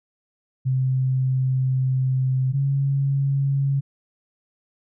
sine tone pair in turn, 130.4 / 138.15 Hz, C3 / C#3, -5 / -6 cents, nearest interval minor second, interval 99 cents, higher second, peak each -18 / -18 dBFS, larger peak neither, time 0.65-2.53 / 2.53-3.81 s, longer first, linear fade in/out 20 ms, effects none

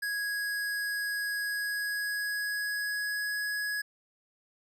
square tone with pitch glide, 1660 to 1674.4 Hz, G#6 to G#6, -1 to +14 cents, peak -31 dBFS, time 0.02-3.82 s, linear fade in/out 10 ms, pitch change +15 cents, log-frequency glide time 1.39-3.41 s, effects none

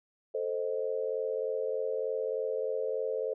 sine chord, A diminished, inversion none, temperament equal, 440 / 523.3 / 622.3 Hz, A4 / C5 / Eb5, 0 / 0 / 0 cents, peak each -33 / -33 / -38 dBFS, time 0.34-3.34 s, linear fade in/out 10 ms, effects none

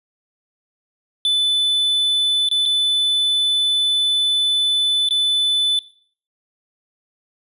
triangle tone with dropouts, 3500 Hz, A7, 10 cents flat, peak -13 dBFS, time 1.25-5.79 s, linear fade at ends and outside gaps 1 ms, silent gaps 2.488-2.513 / 2.655-2.659 / 5.088-5.108 s, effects noise-tail reverb RT60 0.5 s tail -18 dB re dry + resampled to 32000 Hz

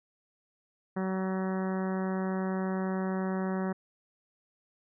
harmonic tone, 188.7 Hz, F#3, 34 cents sharp, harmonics 1 / 2 / 3 / 4 / 5 / 6 / 7 / 8 / 9 / 10, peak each -30 / -36 / -40 / -42 / -44 / -46 / -47 / -48 / -49 / -50 dBFS, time 0.96-3.73 s, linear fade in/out 10 ms, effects none

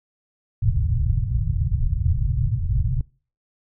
white low-pass noise, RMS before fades -21 dBFS, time 0.62-3.01 s, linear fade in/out 2 ms, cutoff 130 Hz, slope 48 dB/octave, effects noise-tail reverb RT60 0.4 s tail -24 dB re dry

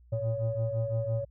sine tone cluster, 111.1 / 117 / 561 Hz, A2 / A#2 / C#5, +17 / +7 / +21 cents, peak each -31 dBFS, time 0.12-1.25 s, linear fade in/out 10 ms, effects tanh soft clip ceiling -20 dBFS + added 60 Hz sine -54 dBFS peak until 1.3 s

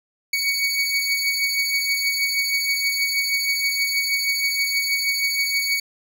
25% pulse beating tone pair, 2240 / 2246.3 Hz, C#7 / C#7, +18 / +22 cents, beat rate 6.3 Hz, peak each -17 / -22 dBFS, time 0.33-5.8 s, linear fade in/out 5 ms, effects none

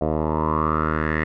10% pulse tone with low-pass filter sweep, 77.78 Hz, D#2, in tune, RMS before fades -22 dBFS, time 0.01-1.24 s, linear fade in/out 5 ms, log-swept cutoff 680 to 1900 Hz, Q 6.4, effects none

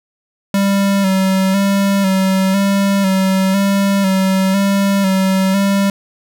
square tone with vibrato, 194 Hz, G3, 18 cents flat, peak -12 dBFS, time 0.54-5.9 s, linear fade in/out 2 ms, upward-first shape square, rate 1 Hz, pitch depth 33 cents each way, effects none

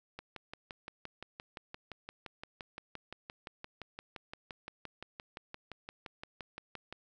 click train, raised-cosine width 0.3 ms, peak -27 dBFS, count 40, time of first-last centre 0.19-6.926 s, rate 5.79 Hz, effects none

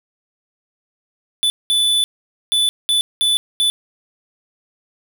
square tone bursts at uneven times, 3485 Hz, A7, 17 cents flat, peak -14 dBFS, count 6, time 1.43-1.5 / 1.7-2.04 / 2.52-2.69 / 2.89-3.01 / 3.21-3.37 / 3.6-3.7 s, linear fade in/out 0 ms, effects 9-bit

